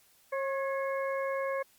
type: harmonic tone with a mistuned harmonic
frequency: 542 Hz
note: C#5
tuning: 39 cents flat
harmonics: 1 / 2 / 3 / 4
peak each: -31 / -37 / -41 / -43 dBFS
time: 0.32-1.63 s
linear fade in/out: 10 ms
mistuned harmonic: 3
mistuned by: +48 cents
effects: white hiss -64 dBFS RMS until 1.78 s + Opus 48 kbps